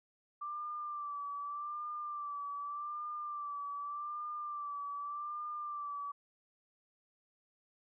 sine tone with vibrato, 1174.7 Hz, D6, in tune, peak -38 dBFS, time 0.41-6.12 s, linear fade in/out 10 ms, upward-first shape sine, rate 0.84 Hz, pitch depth 44 cents each way, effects none

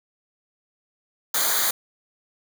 white noise with comb filter, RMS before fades -22 dBFS, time 1.34-1.71 s, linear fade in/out 5 ms, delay 0.37 ms, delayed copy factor -0.9, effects none

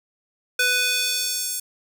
square tone with high-pass filter sweep, 496.7 Hz, B4, 10 cents sharp, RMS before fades -23 dBFS, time 0.59-1.6 s, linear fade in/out 5 ms, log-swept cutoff 1500 to 8400 Hz, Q 1.1, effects none

